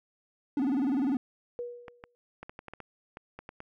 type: tone with vibrato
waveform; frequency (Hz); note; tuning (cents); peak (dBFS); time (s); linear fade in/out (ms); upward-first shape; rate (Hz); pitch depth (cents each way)
triangle; 268.4; C4; +44; -23; 0.57-1.17; 2; square; 20; 140
type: tone with exponential decay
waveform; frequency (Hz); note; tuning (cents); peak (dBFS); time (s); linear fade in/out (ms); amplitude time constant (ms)
sine; 482.6; B4; -40; -31; 1.59-2.15; 0; 120
type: clicks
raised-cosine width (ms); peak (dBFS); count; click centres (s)
0.5; -27; 12; 1.882 / 2.039 / 2.43 / 2.495 / 2.591 / 2.683 / 2.736 / 2.803 / 3.171 / 3.39 / 3.491 / 3.604
effects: none